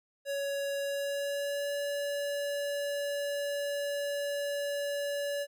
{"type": "tone with pitch glide", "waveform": "square", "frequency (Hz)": [560, 571.4], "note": ["C#5", "D5"], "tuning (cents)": [18, -48], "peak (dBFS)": -32, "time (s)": [0.25, 5.47], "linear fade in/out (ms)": 50, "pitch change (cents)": 34, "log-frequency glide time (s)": [0.8, 1.74], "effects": []}